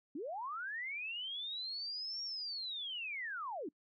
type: linear two-way sweep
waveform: sine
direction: up then down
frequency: 252.9 to 5600 to 252.9 Hz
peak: -39 dBFS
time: 0.15-3.69 s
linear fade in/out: 5 ms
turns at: 2.23 s
effects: noise-tail reverb RT60 0.1 s tail -25 dB re dry